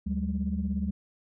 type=tone cluster; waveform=sine; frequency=75.1 / 189.1 / 205.9 Hz; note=D2 / F#3 / G#3; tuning=+39 / +38 / -15 cents; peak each=-31 dBFS; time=0.06-0.91 s; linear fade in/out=10 ms; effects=tanh soft clip ceiling -18 dBFS